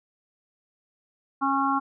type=harmonic tone; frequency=273.7 Hz; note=C#4; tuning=22 cents flat; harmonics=1 / 3 / 4 / 5; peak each=-27 / -27 / -25 / -29 dBFS; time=1.41-1.8 s; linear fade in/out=20 ms; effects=none